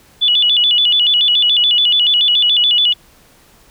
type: tone with vibrato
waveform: sine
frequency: 3183 Hz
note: G7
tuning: 26 cents sharp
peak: -9 dBFS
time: 0.21-2.94 s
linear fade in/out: 20 ms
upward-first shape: square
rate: 7 Hz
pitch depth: 150 cents each way
effects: pink hiss -48 dBFS RMS until 3.7 s